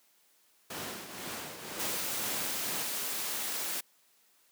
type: noise with tremolo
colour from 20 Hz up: pink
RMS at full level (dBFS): -37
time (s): 0.7-2.83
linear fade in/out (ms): 5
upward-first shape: triangle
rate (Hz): 2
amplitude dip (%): 60
type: noise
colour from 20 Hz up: white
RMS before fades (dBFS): -35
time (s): 1.79-3.81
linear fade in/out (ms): 10
effects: white hiss -67 dBFS RMS until 4.51 s + high-pass 200 Hz 12 dB/octave